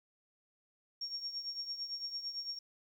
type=tone with tremolo; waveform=sine; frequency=5540 Hz; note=F8; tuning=15 cents flat; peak=-35 dBFS; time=1.01-2.59 s; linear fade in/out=5 ms; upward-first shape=triangle; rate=8.9 Hz; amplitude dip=75%; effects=11-bit